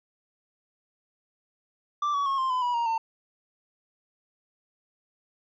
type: tone with pitch steps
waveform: triangle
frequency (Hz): 1174.7 / 1131.4 / 1089.7 / 1049.6 / 1010.9 / 973.6 / 937.8 / 903.2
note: D6 / C#6 / C#6 / C6 / B5 / B5 / A#5 / A5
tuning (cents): 0 / +35 / -30 / +5 / +40 / -25 / +10 / +45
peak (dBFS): -22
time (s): 2.02-2.98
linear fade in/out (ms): 5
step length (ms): 120
effects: resampled to 16000 Hz